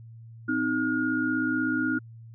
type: tone cluster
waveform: sine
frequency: 256.3 / 312.6 / 1429 Hz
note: C4 / D#4 / F6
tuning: -36 / +8 / +39 cents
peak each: -28 dBFS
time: 0.48-1.99 s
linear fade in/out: 10 ms
effects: added 114 Hz sine -43 dBFS peak until 2.34 s